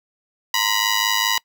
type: ring-modulated tone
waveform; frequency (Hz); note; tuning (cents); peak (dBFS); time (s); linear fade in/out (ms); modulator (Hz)
10% pulse; 976; B5; -21; -6; 0.54-1.38; 0; 52.5
effects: noise-tail reverb RT60 0.1 s tail -23 dB re dry